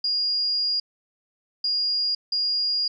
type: tone bursts at uneven times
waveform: sine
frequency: 4846 Hz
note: D#8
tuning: 47 cents flat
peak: -21 dBFS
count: 3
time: 0.04-0.8 / 1.64-2.15 / 2.32-2.88 s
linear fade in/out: 5 ms
effects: none

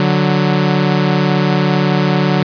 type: tone pair together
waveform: sawtooth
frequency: 147.02 / 185 Hz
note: D3 / F#3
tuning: +2 / 0 cents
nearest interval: major third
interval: 398 cents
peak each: -10 dBFS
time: 0-2.43 s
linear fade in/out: 2 ms
effects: resampled to 11025 Hz + 7-bit

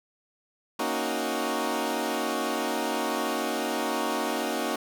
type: chord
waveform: 15% pulse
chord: D# minor seventh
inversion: second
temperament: equal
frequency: 233.1 / 277.2 / 311.1 / 370 Hz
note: A#3 / C#4 / D#4 / F#4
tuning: 0 / 0 / 0 / 0 cents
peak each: -26 dBFS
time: 0.79-4.76 s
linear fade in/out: 5 ms
effects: none

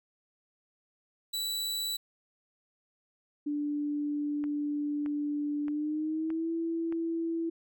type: tone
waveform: sawtooth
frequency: 3945 Hz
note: B7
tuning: 3 cents flat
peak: -28 dBFS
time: 1.33-1.97 s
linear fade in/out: 10 ms
type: tone with pitch glide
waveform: sine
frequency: 293.2 to 331 Hz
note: D4 to E4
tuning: -3 to +7 cents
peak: -29 dBFS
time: 3.46-7.5 s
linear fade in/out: 10 ms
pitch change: +210 cents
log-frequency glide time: 5.65-6.51 s
type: click train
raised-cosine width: 0.5 ms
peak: -31 dBFS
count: 5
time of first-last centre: 4.44-6.924 s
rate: 1.61 Hz
effects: none

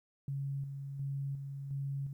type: tone with tremolo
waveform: sine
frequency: 138.59 Hz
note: C#3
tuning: in tune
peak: -34 dBFS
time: 0.28-2.13 s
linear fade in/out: 2 ms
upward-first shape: square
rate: 1.4 Hz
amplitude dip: 45%
effects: 12-bit

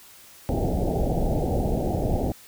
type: low-pass noise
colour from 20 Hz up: pink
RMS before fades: -24 dBFS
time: 0.49-2.32 s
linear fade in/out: 0 ms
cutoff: 810 Hz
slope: 96 dB/octave
effects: white hiss -49 dBFS RMS until 2.47 s

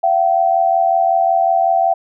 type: tone pair together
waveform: sine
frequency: 679.6 / 765 Hz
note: F5 / G5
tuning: -47 / -42 cents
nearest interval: major second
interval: 205 cents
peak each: -14 dBFS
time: 0.03-1.94 s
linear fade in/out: 10 ms
effects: none

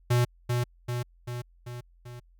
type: tone with echo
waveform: square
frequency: 121.7 Hz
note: B2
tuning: 25 cents flat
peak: -21 dBFS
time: 0.1-0.25 s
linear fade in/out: 10 ms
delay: 390 ms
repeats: 5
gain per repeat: -4 dB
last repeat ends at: 2.2 s
effects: added 43 Hz sine -56 dBFS peak until 2.39 s

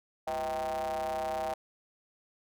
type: ring-modulated tone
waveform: square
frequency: 72.7 Hz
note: D2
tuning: 17 cents flat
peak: -29 dBFS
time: 0.27-1.54 s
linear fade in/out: 5 ms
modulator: 711 Hz
effects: none

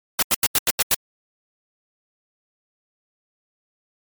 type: noise bursts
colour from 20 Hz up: white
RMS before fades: -17 dBFS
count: 7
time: 0.19-0.945 s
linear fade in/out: 2 ms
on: 35 ms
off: 85 ms
effects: MP3 96 kbps

